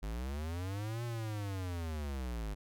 square linear two-way sweep, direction up then down, 49 to 120 to 49 Hz, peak -37 dBFS, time 0.02-2.55 s, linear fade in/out 20 ms, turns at 1.04 s, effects none

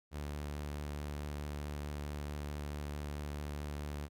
sawtooth tone with vibrato, 73.42 Hz, D2, in tune, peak -35 dBFS, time 0.11-4.09 s, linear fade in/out 50 ms, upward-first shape sine, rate 4.6 Hz, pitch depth 12 cents each way, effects none

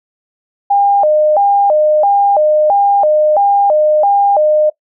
sine tone with vibrato, 700 Hz, F5, 4 cents sharp, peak -7 dBFS, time 0.7-4.7 s, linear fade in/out 10 ms, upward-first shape square, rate 1.5 Hz, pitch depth 240 cents each way, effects noise-tail reverb RT60 0.1 s tail -20 dB re dry

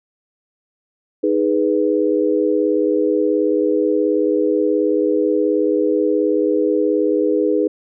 sine chord, G# minor, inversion second, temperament equal, 311.1 / 415.3 / 493.9 Hz, D#4 / G#4 / B4, 0 / 0 / 0 cents, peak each -18 / -18 / -19 dBFS, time 1.23-7.68 s, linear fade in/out 10 ms, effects none

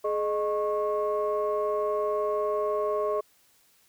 sine tone cluster, 421.8 / 616 / 1095 Hz, G#4 / D#5 / C#6, +27 / -17 / -22 cents, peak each -27 / -28 / -31 dBFS, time 0.04-3.21 s, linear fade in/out 10 ms, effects tanh soft clip ceiling -17 dBFS + white hiss -63 dBFS RMS until 3.88 s

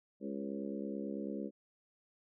harmonic tone with a mistuned harmonic, 69.1 Hz, C#2, 5 cents flat, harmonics 3 / 4 / 5 / 6 / 7 / 8, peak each -41 / -43 / -45 / -47 / -48 / -49 dBFS, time 0.2-1.51 s, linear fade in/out 50 ms, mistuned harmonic 7, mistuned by +23 cents, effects none

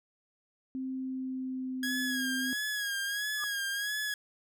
sine tone with pitch glide, 261.6 to 258 Hz, C4 to C4, 0 to -24 cents, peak -33 dBFS, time 0.75-2.53 s, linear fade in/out 0 ms, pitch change -24 cents, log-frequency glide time 0.9-1.78 s
sawtooth tone with vibrato, 1653 Hz, G#6, 9 cents flat, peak -28 dBFS, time 1.83-4.14 s, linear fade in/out 2 ms, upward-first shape sine, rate 1.5 Hz, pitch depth 58 cents each way
sine tone with exponential growth, 1200 Hz, D6, 37 cents sharp, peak -33 dBFS, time 3.34-3.44 s, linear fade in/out 0 ms, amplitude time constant 21 ms
effects none

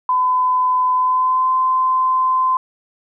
sine tone with pitch glide, 1011 to 1031.6 Hz, B5 to C6, +40 to -25 cents, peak -13 dBFS, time 0.09-2.57 s, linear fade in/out 2 ms, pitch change +35 cents, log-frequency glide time 0.95-1.51 s, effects none

